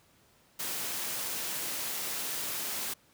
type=high-pass noise; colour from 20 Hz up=white; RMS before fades=-35 dBFS; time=0.59-2.94 s; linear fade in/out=10 ms; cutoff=120 Hz; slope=12 dB/octave; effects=pink hiss -64 dBFS RMS until 3.13 s + high-pass 60 Hz 12 dB/octave